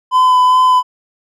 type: tone with vibrato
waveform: triangle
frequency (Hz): 1011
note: B5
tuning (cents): +40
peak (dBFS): -5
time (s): 0.11-0.83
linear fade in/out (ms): 50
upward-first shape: sine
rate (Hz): 2.5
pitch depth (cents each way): 13
effects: none